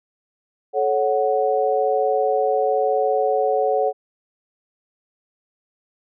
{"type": "chord", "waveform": "sine", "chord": "F# minor", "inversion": "first", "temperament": "equal with one note detuned", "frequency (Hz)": [433.4, 554.4, 740], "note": ["A4", "C#5", "F#5"], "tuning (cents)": [-26, 0, 0], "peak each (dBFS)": -21, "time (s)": [0.73, 3.93], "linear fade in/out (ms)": 50, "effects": []}